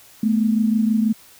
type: tone pair together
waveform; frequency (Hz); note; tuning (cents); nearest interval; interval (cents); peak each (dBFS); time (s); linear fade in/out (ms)
sine; 216.6 / 242.8; A3 / B3; -27 / -29; major second; 198; -16 / -22; 0.23-1.13; 5
effects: white hiss -48 dBFS RMS until 1.39 s